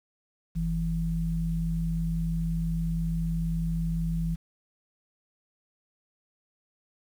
sine tone pair together, 46.98 / 164.81 Hz, F#1 / E3, +27 / 0 cents, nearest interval octave + minor seventh, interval 2173 cents, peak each -30 / -27 dBFS, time 0.55-4.36 s, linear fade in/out 20 ms, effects 9-bit

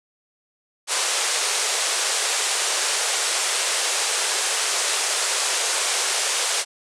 white band-pass noise, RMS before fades -23 dBFS, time 0.87-6.65 s, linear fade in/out 50 ms, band 390 to 9500 Hz, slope 48 dB/octave, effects none

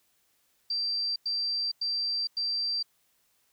sine tone bursts, 4699 Hz, D8, in tune, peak -27 dBFS, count 4, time 0.7-2.828 s, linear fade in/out 5 ms, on 460 ms, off 96 ms, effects white hiss -70 dBFS RMS until 3.52 s

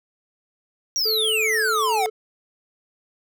square exponential sweep, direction down, 5800 to 714 Hz, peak -20 dBFS, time 0.96-2.06 s, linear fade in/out 0 ms
triangle tone, 436.7 Hz, A4, 13 cents flat, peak -23 dBFS, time 1.05-2.1 s, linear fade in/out 10 ms
effects none

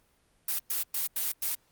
blue noise bursts at uneven times, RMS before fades -30 dBFS, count 5, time 0.48-0.59 / 0.7-0.83 / 0.94-1.07 / 1.16-1.32 / 1.42-1.55 s, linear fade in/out 5 ms, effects pink hiss -68 dBFS RMS until 1.71 s + Opus 32 kbps

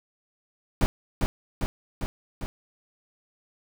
brown noise with echo, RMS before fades -20 dBFS, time 0.81-0.86 s, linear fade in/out 0 ms, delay 400 ms, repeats 4, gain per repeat -3 dB, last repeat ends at 2.46 s, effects none

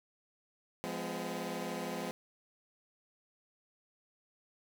15% pulse chord, F diminished, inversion none, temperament equal with one note detuned, 174.61 / 207.7 / 252.3 Hz, F3 / Ab3 / Cb4, 0 / 0 / +37 cents, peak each -35 / -35 / -35 dBFS, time 0.84-2.11 s, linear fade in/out 0 ms, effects none

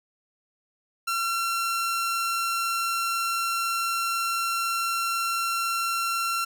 sawtooth tone, 1361 Hz, F6, 45 cents flat, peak -21 dBFS, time 1.07-6.45 s, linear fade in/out 10 ms, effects none

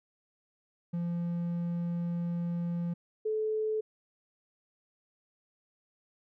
triangle / sine tone pair in turn, 172 / 433.4 Hz, F3 / A4, -26 / -26 cents, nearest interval octave + major third, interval 1600 cents, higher second, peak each -28 / -28 dBFS, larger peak neither, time 0.93-2.94 / 3.25-3.81 s, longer first, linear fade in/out 10 ms, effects none

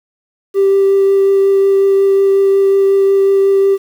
triangle tone with vibrato, 392 Hz, G4, in tune, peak -4 dBFS, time 0.54-3.78 s, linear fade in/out 50 ms, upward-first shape triangle, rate 5.5 Hz, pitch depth 9 cents each way, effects tanh soft clip ceiling -4 dBFS + 7-bit

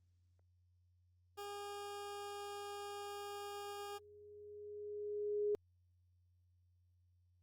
20% pulse tone, 406.9 Hz, G#4, 35 cents flat, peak -40 dBFS, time 1.37-3.99 s, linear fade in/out 20 ms
sine tone with exponential growth, 415.3 Hz, G#4, in tune, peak -32 dBFS, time 3.29-5.55 s, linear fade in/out 0 ms, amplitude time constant 490 ms
effects added 89 Hz sine -70 dBFS peak until 7.42 s + Opus 24 kbps

